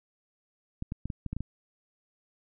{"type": "clicks", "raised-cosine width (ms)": 5, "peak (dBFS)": -21, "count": 8, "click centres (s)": [0.824, 0.921, 1.056, 1.102, 1.263, 1.33, 1.366, 1.406], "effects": []}